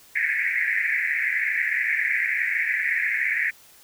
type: band-pass noise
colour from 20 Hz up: pink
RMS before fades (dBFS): -24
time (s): 0.15-3.51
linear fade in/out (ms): 10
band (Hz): 1700 to 2300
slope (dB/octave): 96
effects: white hiss -52 dBFS RMS until 3.83 s